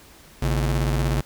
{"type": "ring-modulated tone", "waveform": "40% pulse", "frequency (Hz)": 96, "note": "G2", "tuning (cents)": -36, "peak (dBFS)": -16, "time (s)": [0.42, 1.21], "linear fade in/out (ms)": 5, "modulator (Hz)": 39.7, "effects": ["pink hiss -49 dBFS RMS until 1.25 s"]}